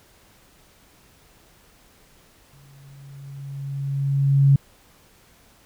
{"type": "tone with exponential growth", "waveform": "sine", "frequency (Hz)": 138.59, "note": "C#3", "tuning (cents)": 0, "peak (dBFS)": -10, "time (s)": [2.53, 4.56], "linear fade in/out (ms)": 5, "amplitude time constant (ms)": 440, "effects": ["pink hiss -55 dBFS RMS until 5.65 s"]}